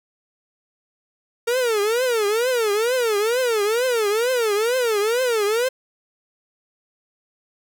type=tone with vibrato; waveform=45% pulse; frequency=457.6 Hz; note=A#4; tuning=32 cents flat; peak=-18 dBFS; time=1.47-5.69 s; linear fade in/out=10 ms; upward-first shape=triangle; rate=2.2 Hz; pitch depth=240 cents each way; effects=none